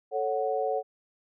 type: chord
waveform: sine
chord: F# minor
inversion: first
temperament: equal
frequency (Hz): 440 / 554.4 / 740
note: A4 / C#5 / F#5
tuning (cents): 0 / 0 / 0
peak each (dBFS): -30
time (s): 0.11-0.83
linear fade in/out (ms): 50
effects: none